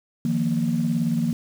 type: chord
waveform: sine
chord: Eb suspended second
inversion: none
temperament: equal with one note detuned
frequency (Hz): 156.37 / 174.61 / 233.1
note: Eb3 / F3 / Bb3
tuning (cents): +9 / 0 / 0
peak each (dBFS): -25 / -25 / -22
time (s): 0.25-1.33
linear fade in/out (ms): 2
effects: tanh soft clip ceiling -12 dBFS + 7-bit